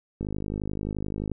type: click train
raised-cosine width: 3 ms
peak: -18 dBFS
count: 58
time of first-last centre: 0.21-1.317 s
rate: 51.5 Hz
effects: none